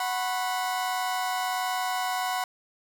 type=chord; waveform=35% pulse; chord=F# suspended fourth; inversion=none; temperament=equal with one note detuned; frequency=740 / 987.8 / 1089.1 Hz; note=F#5 / B5 / C#6; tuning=0 / 0 / -31 cents; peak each=-27 / -31 / -33 dBFS; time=0-2.44 s; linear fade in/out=2 ms; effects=none